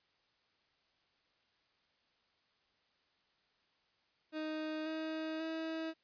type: tone with pitch steps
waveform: 30% pulse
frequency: 311.1 / 316.5 / 322.1 Hz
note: D#4 / D#4 / E4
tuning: 0 / +30 / -40 cents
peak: -35 dBFS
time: 4.32-5.94 s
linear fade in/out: 50 ms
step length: 540 ms
effects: white hiss -75 dBFS RMS until 6.03 s + resampled to 11025 Hz